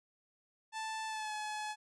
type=tone with pitch glide; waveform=sawtooth; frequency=880 to 851 Hz; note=A5 to G#5; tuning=0 to +42 cents; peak=-34 dBFS; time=0.72-1.76 s; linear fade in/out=50 ms; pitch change=-58 cents; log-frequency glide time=1.07-1.33 s; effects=resampled to 22050 Hz